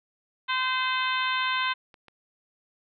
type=harmonic tone; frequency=515 Hz; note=C5; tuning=28 cents flat; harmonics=2 / 3 / 4 / 5 / 6 / 7 / 8; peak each=-28 / -30 / -33 / -33 / -34 / -34 / -42 dBFS; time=0.48-1.74 s; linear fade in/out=20 ms
type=clicks; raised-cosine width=0.3 ms; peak=-34 dBFS; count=3; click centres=1.567 / 1.942 / 2.083 s
effects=none